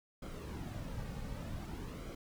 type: noise with flanger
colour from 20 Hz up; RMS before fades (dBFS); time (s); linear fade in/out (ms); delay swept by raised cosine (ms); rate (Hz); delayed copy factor
brown; -43; 0.22-2.15; 5; 1.1 to 3; 0.53; -0.55
effects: none